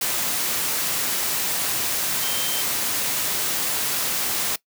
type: tone in noise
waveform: sine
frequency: 3132 Hz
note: G7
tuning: 2 cents flat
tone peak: -30 dBFS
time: 2.22-2.62 s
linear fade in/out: 5 ms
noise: white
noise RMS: -24 dBFS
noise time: 0.01-4.56 s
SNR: -9 dB
effects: noise-tail reverb RT60 0.1 s tail -20 dB re dry + high-pass 100 Hz 12 dB/octave